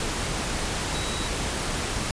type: tone in noise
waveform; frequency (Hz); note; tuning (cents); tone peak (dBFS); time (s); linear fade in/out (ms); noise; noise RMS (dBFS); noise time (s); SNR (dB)
sine; 3880; B7; -31; -36; 0.94-1.28; 2; pink; -28; 0-2.11; -11
effects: resampled to 22050 Hz